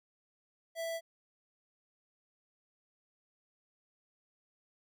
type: tone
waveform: square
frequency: 661 Hz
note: E5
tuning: 5 cents sharp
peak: -36 dBFS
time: 0.75-1.01 s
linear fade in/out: 50 ms
effects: none